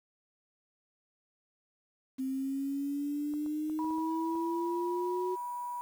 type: exponential sweep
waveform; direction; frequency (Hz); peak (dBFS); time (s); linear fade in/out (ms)
sine; up; 261.6 to 370; -31; 2.18-5.36; 20
type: clicks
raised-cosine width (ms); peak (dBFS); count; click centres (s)
1; -37; 7; 3.338 / 3.462 / 3.698 / 3.845 / 3.907 / 3.983 / 4.354
type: tone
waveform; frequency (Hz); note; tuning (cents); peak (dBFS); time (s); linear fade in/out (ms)
sine; 971; B5; -30; -35; 3.79-5.81; 0
effects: 9-bit